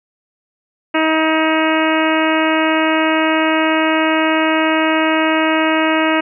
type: harmonic tone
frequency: 316.9 Hz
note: D#4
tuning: 32 cents sharp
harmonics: 1 / 2 / 3 / 4 / 5 / 6 / 7 / 8 / 9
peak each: -16 / -19 / -21 / -22 / -23 / -24 / -24 / -25 / -26 dBFS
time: 0.94-6.21 s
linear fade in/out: 10 ms
effects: none